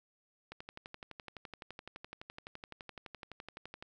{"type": "click train", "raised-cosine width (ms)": 0.3, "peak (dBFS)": -29, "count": 40, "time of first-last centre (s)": [0.52, 3.825], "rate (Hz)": 11.8, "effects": []}